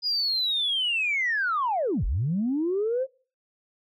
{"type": "linear two-way sweep", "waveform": "sine", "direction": "down then up", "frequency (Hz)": [4978, 35.75, 543], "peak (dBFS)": -22, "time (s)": [0.02, 3.07], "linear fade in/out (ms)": 50, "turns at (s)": 2.05, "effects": ["noise-tail reverb RT60 0.4 s tail -25 dB re dry", "tanh soft clip ceiling -18 dBFS"]}